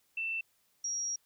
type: tone pair in turn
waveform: sine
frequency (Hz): 2673 / 5664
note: E7 / F8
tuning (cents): +23 / +23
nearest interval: octave + minor second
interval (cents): 1300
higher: second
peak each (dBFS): -32 / -32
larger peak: neither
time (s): 0.17-0.41 / 0.84-1.16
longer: second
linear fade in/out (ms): 5
effects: white hiss -72 dBFS RMS until 1.25 s